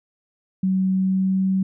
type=tone with pitch glide; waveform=sine; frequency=188.7 to 190.23 Hz; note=F#3 to F#3; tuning=+34 to +48 cents; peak=-17 dBFS; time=0.63-1.63 s; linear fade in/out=5 ms; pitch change=+14 cents; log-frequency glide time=0.92-1.46 s; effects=none